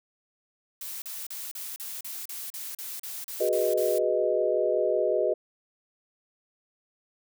blue noise bursts, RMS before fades -37 dBFS, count 13, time 0.81-3.984 s, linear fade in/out 2 ms, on 210 ms, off 37 ms
sine chord, G# minor seventh, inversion third, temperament equal, 370 / 415.3 / 493.9 / 622.3 Hz, F#4 / G#4 / B4 / D#5, 0 / 0 / 0 / 0 cents, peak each -29 / -29 / -28 / -26 dBFS, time 3.4-5.34 s, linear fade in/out 10 ms
effects none

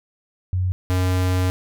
sine / square tone pair in turn, 91.8 / 91.8 Hz, F#2 / F#2, -13 / -13 cents, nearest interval unison, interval 0 cents, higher neither, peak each -18 dBFS, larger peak neither, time 0.53-0.72 / 0.9-1.5 s, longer second, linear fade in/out 0 ms, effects none

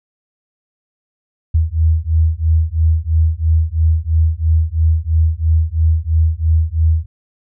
sine beating tone pair, 78.9 / 81.9 Hz, D#2 / E2, +25 / -11 cents, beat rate 3 Hz, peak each -14 dBFS, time 1.54-7.06 s, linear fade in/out 10 ms, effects none

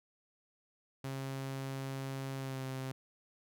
sawtooth tone with pitch glide, 135 to 131.99 Hz, C#3 to C3, -45 to +16 cents, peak -34 dBFS, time 1.04-2.92 s, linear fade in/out 5 ms, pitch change -39 cents, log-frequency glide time 2.36-2.62 s, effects none

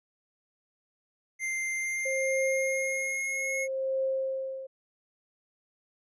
square tone with pitch glide, 2093 to 2169 Hz, C7 to C#7, 0 to -38 cents, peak -30 dBFS, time 1.39-3.68 s, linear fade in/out 50 ms, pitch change +62 cents, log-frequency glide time 1.75-3.49 s
sine tone with tremolo, 531 Hz, C5, 25 cents sharp, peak -25 dBFS, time 2.05-4.67 s, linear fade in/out 10 ms, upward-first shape triangle, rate 0.63 Hz, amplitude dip 100%
effects resampled to 24000 Hz

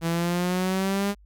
sawtooth exponential sweep, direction up, 164.81 to 203.6 Hz, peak -19 dBFS, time 0.01-1.15 s, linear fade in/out 50 ms, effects added 50 Hz sine -50 dBFS peak until 1.25 s

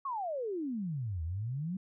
sine exponential two-way sweep, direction down then up, 1138 to 77.6 to 194.9 Hz, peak -33 dBFS, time 0.05-1.77 s, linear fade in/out 5 ms, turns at 1.23 s, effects none

